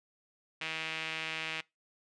sawtooth tone with band-pass filter, 159.7 Hz, D#3, 45 cents sharp, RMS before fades -38 dBFS, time 0.61-1.61 s, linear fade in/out 5 ms, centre 2600 Hz, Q 2.6, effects noise-tail reverb RT60 0.2 s tail -22 dB re dry + resampled to 22050 Hz

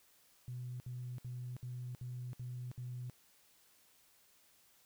sine tone bursts, 124.3 Hz, B2, 12 cents sharp, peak -40 dBFS, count 7, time 0.48-3.098 s, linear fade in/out 0 ms, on 320 ms, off 63 ms, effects tanh soft clip ceiling -36 dBFS + white hiss -68 dBFS RMS until 4.85 s

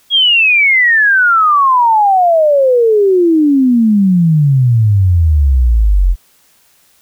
sine exponential sweep, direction down, 3326 to 42.15 Hz, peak -6 dBFS, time 0.1-6.16 s, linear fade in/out 50 ms, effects white hiss -51 dBFS RMS until 7.01 s

